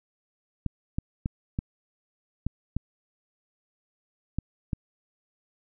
clicks, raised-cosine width 5 ms, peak -15 dBFS, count 8, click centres 0.663 / 0.985 / 1.259 / 1.589 / 2.466 / 2.766 / 4.386 / 4.732 s, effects none

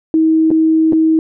sine tone with dropouts, 319.2 Hz, D#4, 44 cents sharp, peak -8 dBFS, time 0.14-1.19 s, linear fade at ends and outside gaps 1 ms, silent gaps 0.505-0.513 / 0.924-0.931 s, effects none

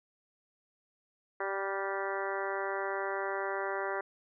harmonic tone with a mistuned harmonic, 195.3 Hz, G3, 6 cents flat, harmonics 2 / 3 / 4 / 5 / 6 / 7 / 8 / 9 / 10, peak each -37 / -39 / -40 / -41 / -42 / -42 / -43 / -44 / -44 dBFS, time 1.4-4.01 s, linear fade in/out 5 ms, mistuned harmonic 7, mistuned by +40 cents, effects none

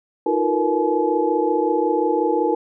sine tone cluster, 317.6 / 352.8 / 456.4 / 481.9 / 853 Hz, D#4 / F4 / A#4 / B4 / G#5, +36 / +18 / -37 / -43 / +46 cents, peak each -23 dBFS, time 0.26-2.55 s, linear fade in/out 5 ms, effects none

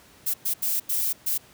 violet noise bursts at uneven times, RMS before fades -25 dBFS, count 5, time 0.26-0.34 / 0.45-0.54 / 0.62-0.8 / 0.89-1.13 / 1.26-1.38 s, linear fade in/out 10 ms, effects pink hiss -53 dBFS RMS until 1.53 s + high-pass 80 Hz 12 dB/octave

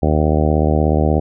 harmonic tone, 76.7 Hz, D#2, 24 cents flat, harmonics 1 / 2 / 3 / 4 / 5 / 6 / 7 / 8 / 9 / 10, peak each -16 / -19 / -21 / -22 / -23 / -24 / -24 / -25 / -26 / -26 dBFS, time 0.02-1.2 s, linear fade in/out 10 ms, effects none

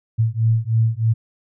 sine beating tone pair, 111.2 / 114.4 Hz, A2 / A#2, +19 / -32 cents, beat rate 3.2 Hz, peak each -18 dBFS, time 0.18-1.14 s, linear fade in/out 20 ms, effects none

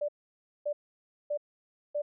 sine tone bursts, 587.3 Hz, D5, in tune, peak -28 dBFS, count 4, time 0.01-2.02 s, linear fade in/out 10 ms, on 75 ms, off 570 ms, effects none

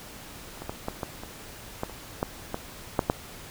clicks, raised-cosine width 1 ms, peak -29 / -23 / -17 / -15 / -15 / -24 / -14 / -27 / -11 / -15 / -7 / -7 dBFS, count 12, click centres 0.575 / 0.62 / 0.695 / 0.884 / 1.032 / 1.235 / 1.834 / 1.897 / 2.229 / 2.544 / 2.992 / 3.099 s, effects pink hiss -44 dBFS RMS until 3.5 s

